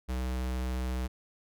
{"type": "tone", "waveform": "square", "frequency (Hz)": 63.3, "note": "B1", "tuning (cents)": 43, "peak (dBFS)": -31, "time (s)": [0.08, 1.08], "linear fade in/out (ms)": 20, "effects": []}